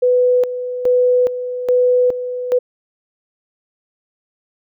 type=tone with tremolo; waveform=sine; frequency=497.3 Hz; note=B4; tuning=12 cents sharp; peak=-10 dBFS; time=0.02-2.59 s; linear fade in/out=10 ms; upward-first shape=square; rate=1.2 Hz; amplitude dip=70%; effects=none